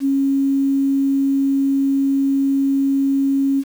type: tone with quantisation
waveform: sine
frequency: 274.2 Hz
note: C#4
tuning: 19 cents flat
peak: -14 dBFS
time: 0-3.64 s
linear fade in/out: 50 ms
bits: 7
effects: none